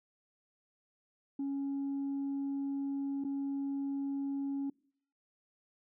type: tone with dropouts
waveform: sine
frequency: 277.2 Hz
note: C#4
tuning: in tune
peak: -31 dBFS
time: 1.39-4.7 s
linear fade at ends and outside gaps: 5 ms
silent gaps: 3.24-3.247 s
effects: noise-tail reverb RT60 0.6 s tail -26 dB re dry + tanh soft clip ceiling -31 dBFS